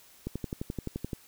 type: click train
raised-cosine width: 3 ms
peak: -20 dBFS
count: 11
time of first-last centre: 0.27-1.132 s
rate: 11.6 Hz
effects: white hiss -57 dBFS RMS until 1.27 s